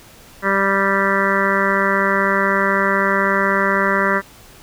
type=harmonic tone; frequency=196 Hz; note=G3; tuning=in tune; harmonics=1 / 2 / 3 / 5 / 6 / 7 / 8 / 9 / 10; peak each=-23 / -23 / -23 / -23 / -23 / -23 / -23 / -23 / -23 dBFS; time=0.42-4.22 s; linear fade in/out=50 ms; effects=pink hiss -44 dBFS RMS until 4.62 s